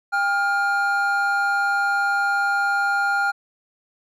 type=tone pair together; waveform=triangle; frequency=800 / 1408.7 Hz; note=G5 / F6; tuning=+35 / +15 cents; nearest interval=minor seventh; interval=980 cents; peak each=-21 / -18 dBFS; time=0.12-3.32 s; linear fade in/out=20 ms; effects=none